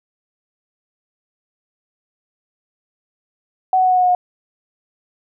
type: tone with pitch steps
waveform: sine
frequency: 749 / 744.3 / 739.5 / 734.9 / 730.2 / 725.6 / 721 Hz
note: F#5 / F#5 / F#5 / F#5 / F#5 / F#5 / F#5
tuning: +21 / +10 / -1 / -12 / -23 / -34 / -45 cents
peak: -11 dBFS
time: 3.73-4.15 s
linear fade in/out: 2 ms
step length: 60 ms
effects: none